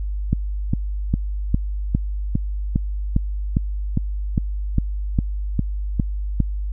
click train, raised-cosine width 5 ms, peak -5 dBFS, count 16, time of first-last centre 0.33-6.403 s, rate 2.47 Hz, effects added 50 Hz sine -22 dBFS peak until 6.72 s

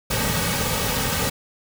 pink noise with comb filter, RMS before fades -23 dBFS, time 0.1-1.3 s, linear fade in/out 10 ms, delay 2.9 ms, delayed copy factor -0.75, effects none

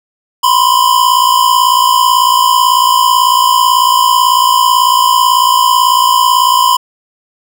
square tone pair together, 987.8 / 1045.9 Hz, B5 / C6, 0 / -1 cents, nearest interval minor second, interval 99 cents, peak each -10 dBFS, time 0.43-6.77 s, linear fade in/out 10 ms, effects none

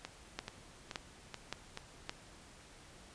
two click trains, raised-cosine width 0.2 ms, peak -20 / -24 dBFS, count 4 / 5, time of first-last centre 0.39-2.095 / 0.05-1.774 s, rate 1.76 / 2.32 Hz, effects pink hiss -57 dBFS RMS until 3.14 s + resampled to 22050 Hz

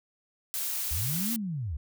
blue noise, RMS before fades -32 dBFS, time 0.54-1.36 s, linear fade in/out 0 ms
sine linear two-way sweep, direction up then down, 62.2 to 238.4 to 62.2 Hz, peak -30 dBFS, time 0.91-1.77 s, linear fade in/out 5 ms, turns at 1.33 s
effects none

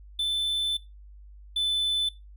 triangle tone pair in turn, 3524 / 3510 Hz, A7 / A7, +2 / -5 cents, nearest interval unison, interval 7 cents, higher first, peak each -22 dBFS, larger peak neither, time 0.19-0.77 / 1.56-2.09 s, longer first, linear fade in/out 5 ms, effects noise-tail reverb RT60 0.2 s tail -17 dB re dry + added 50 Hz sine -45 dBFS peak until 2.36 s

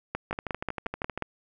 two click trains, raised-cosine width 0.5 ms, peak -17 / -14 dBFS, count 12 / 7, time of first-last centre 0.31-1.176 / 0.15-1.223 s, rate 12.7 / 5.59 Hz, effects none

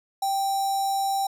square tone with notch filter, 784 Hz, G5, in tune, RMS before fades -25 dBFS, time 0.22-1.27 s, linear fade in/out 5 ms, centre 2400 Hz, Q 0.95, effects resampled to 32000 Hz

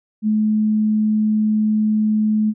sine tone, 214.6 Hz, A3, 43 cents flat, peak -14 dBFS, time 0.22-2.54 s, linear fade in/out 50 ms, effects none

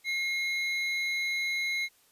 triangle tone pair together, 2146 / 3982 Hz, C7 / B7, +43 / +14 cents, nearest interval major seventh, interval 1071 cents, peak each -27 / -35 dBFS, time 0.04-1.89 s, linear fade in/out 50 ms, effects white hiss -64 dBFS RMS until 2.11 s + resampled to 32000 Hz

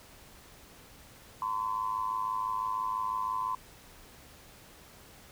sine tone with amplitude modulation, 1022 Hz, C6, 41 cents flat, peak -26 dBFS, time 1.42-3.55 s, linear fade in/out 2 ms, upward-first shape sine, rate 106 Hz, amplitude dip 80%, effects pink hiss -54 dBFS RMS until 5.31 s

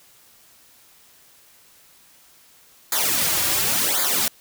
white noise with flanger, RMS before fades -21 dBFS, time 2.92-4.28 s, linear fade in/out 2 ms, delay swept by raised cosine 0.35 to 4.65 ms, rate 0.92 Hz, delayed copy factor -0.95, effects white hiss -53 dBFS RMS until 4.4 s

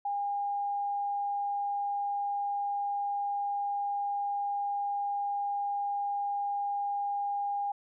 sine tone, 810 Hz, G#5, 43 cents flat, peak -29 dBFS, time 0.05-7.72 s, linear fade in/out 5 ms, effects none

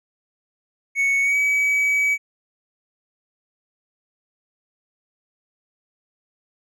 triangle tone with pitch glide, 2217 to 2278 Hz, C#7 to C#7, 0 to +47 cents, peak -15 dBFS, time 0.95-2.18 s, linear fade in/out 50 ms, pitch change +47 cents, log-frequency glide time 1.22-1.37 s, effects none

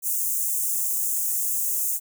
white high-pass noise, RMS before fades -25 dBFS, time 0.02-2 s, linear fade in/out 50 ms, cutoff 6600 Hz, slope 48 dB/octave, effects none

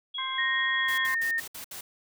sine tone with tremolo, 3322 Hz, G#7, in tune, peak -31 dBFS, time 0.14-1.07 s, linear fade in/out 10 ms, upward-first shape triangle, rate 4.9 Hz, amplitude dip 30%
harmonic tone, 526 Hz, C5, 9 cents sharp, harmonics 2 / 3 / 4, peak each -33 / -41 / -37 dBFS, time 0.18-1.15 s, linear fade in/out 5 ms
sine tone with pitch glide, 1864.7 to 1832.7 Hz, A#6 to A#6, 0 to -30 cents, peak -25 dBFS, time 0.38-1.4 s, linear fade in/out 5 ms, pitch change -30 cents, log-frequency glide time 0.76-0.98 s
white noise bursts, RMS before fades -40 dBFS, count 6, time 0.88-1.81 s, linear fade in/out 5 ms, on 100 ms, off 66 ms
effects none

